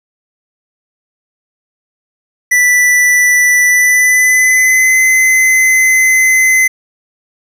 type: tone with pitch glide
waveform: square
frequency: 1975.5 to 2045 Hz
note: B6 to C7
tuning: 0 to -40 cents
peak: -7 dBFS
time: 2.51-6.68 s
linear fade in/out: 10 ms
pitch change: +60 cents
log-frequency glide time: 3.65-4.99 s
effects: resampled to 32000 Hz + 7-bit